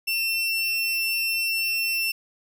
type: tone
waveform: 30% pulse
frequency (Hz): 2699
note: E7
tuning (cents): +40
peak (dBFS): -20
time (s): 0.07-2.12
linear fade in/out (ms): 10
effects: none